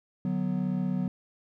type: chord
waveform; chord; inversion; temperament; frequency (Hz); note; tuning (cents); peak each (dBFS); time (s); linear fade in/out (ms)
triangle; B minor; first; equal with one note detuned; 149.05 / 185 / 246.9; D3 / F#3 / B3; +26 / 0 / 0; -32 / -26 / -31; 0.25-1.08; 2
effects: none